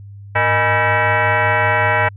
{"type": "tone with frequency modulation", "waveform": "sine", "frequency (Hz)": 466.3, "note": "A#4", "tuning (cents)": 1, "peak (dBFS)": -12, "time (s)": [0.35, 2.09], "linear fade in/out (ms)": 10, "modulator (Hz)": 361, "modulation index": 5, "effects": ["added 100 Hz sine -33 dBFS peak until 2.16 s"]}